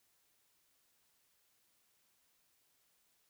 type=silence; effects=white hiss -75 dBFS RMS until 3.29 s